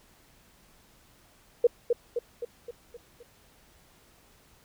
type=tone with echo; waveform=sine; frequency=477.3 Hz; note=A#4; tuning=41 cents sharp; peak=-15 dBFS; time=1.64-1.67 s; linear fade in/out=5 ms; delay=260 ms; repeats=6; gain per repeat=-5 dB; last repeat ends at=3.23 s; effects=pink hiss -60 dBFS RMS until 4.64 s